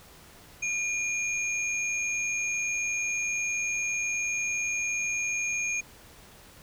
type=tone pair together; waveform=sine; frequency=2423 / 6497 Hz; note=D#7 / G#8; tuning=-47 / -39 cents; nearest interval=octave + perfect fourth; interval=1708 cents; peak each=-28 / -33 dBFS; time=0.62-5.81 s; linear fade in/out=10 ms; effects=pink hiss -52 dBFS RMS until 6.62 s